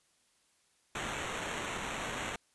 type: noise with sample-and-hold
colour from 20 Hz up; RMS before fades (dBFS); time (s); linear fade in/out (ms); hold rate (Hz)
white; -38; 0.95-2.36; 2; 4900
effects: white hiss -71 dBFS RMS until 2.54 s + resampled to 24000 Hz